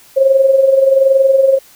sine tone with amplitude modulation, 538 Hz, C5, 48 cents sharp, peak -4 dBFS, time 0.16-1.59 s, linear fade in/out 20 ms, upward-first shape sine, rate 21.2 Hz, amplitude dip 60%, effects white hiss -44 dBFS RMS until 1.75 s

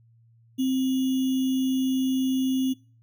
sine tone with sample-and-hold, 261.8 Hz, C4, 1 cent sharp, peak -21 dBFS, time 0.58-2.74 s, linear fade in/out 20 ms, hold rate 3150 Hz, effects noise-tail reverb RT60 0.4 s tail -23 dB re dry + added 115 Hz sine -55 dBFS peak until 3.02 s

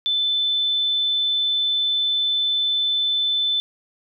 sine tone, 3520 Hz, A7, in tune, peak -18 dBFS, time 0.06-3.6 s, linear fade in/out 0 ms, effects none

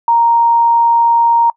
sine tone, 932.3 Hz, A#5, in tune, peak -7 dBFS, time 0.08-1.5 s, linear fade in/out 2 ms, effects noise-tail reverb RT60 0.1 s tail -22 dB re dry

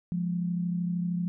sine tone pair together, 174.65 / 207.7 Hz, F3 / G#3, 0 / 0 cents, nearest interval minor third, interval 300 cents, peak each -27 / -36 dBFS, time 0.12-1.28 s, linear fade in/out 0 ms, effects none

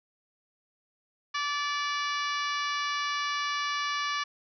harmonic tone, 580 Hz, D5, 22 cents flat, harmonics 2 / 3 / 4 / 5 / 6 / 7 / 8 / 9 / 10, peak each -31 / -35 / -37 / -39 / -41 / -42 / -43 / -44 / -45 dBFS, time 1.34-4.24 s, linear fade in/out 10 ms, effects none

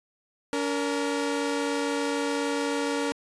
sawtooth tone pair together, 285.1 / 466.2 Hz, C#4 / A#4, +49 / 0 cents, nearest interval major sixth, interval 851 cents, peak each -24 / -25 dBFS, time 0.53-3.12 s, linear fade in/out 0 ms, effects resampled to 22050 Hz

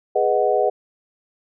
sine chord, G# minor seventh, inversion none, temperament equal, 415.3 / 493.9 / 622.3 / 740 Hz, G#4 / B4 / D#5 / F#5, 0 / 0 / 0 / 0 cents, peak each -21 dBFS, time 0.15-0.7 s, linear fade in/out 10 ms, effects none

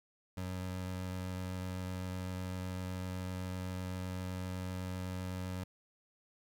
25% pulse tone with vibrato, 92 Hz, F#2, 9 cents flat, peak -34 dBFS, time 0.37-5.64 s, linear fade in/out 5 ms, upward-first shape sine, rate 7.9 Hz, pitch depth 9 cents each way, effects 12-bit

